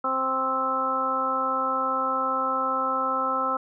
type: harmonic tone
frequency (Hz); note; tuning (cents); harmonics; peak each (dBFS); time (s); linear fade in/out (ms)
262.5; C4; +6; 1 / 2 / 3 / 4 / 5; -35 / -31 / -33 / -29 / -25; 0.04-3.57; 5
effects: none